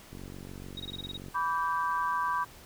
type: click train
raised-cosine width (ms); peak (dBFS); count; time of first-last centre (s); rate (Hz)
3; -31; 55; 0.13-1.284; 46.8
type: tone bursts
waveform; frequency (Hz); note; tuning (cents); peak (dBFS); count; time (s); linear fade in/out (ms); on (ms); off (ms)
sine; 3785; A#7; +26; -36; 8; 0.77-1.171; 5; 30; 23
type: chord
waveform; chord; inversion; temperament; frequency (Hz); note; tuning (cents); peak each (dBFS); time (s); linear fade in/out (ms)
sine; G major; first; equal with one note detuned; 987.8 / 1154.5 / 1568; B5 / D6 / G6; 0 / -30 / 0; -30 / -31 / -35; 1.34-2.45; 20
effects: pink hiss -52 dBFS RMS until 2.65 s